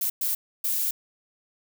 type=noise bursts at uneven times; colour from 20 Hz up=violet; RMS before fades=-26 dBFS; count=3; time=0.01-0.1 / 0.21-0.35 / 0.64-0.91 s; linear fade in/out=5 ms; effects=none